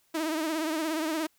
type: tone with vibrato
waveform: sawtooth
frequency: 316.4 Hz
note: D#4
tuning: 29 cents sharp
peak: -24 dBFS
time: 0.14-1.27 s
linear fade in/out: 10 ms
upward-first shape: triangle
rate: 17 Hz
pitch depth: 91 cents each way
effects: white hiss -68 dBFS RMS until 1.38 s